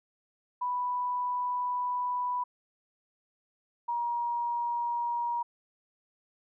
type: tone pair in turn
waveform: sine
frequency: 987.8 / 949.9 Hz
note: B5 / A#5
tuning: 0 / +32 cents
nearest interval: minor second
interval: 68 cents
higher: first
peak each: -28 dBFS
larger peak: neither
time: 0.61-2.44 / 3.88-5.43 s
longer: first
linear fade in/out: 10 ms
effects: none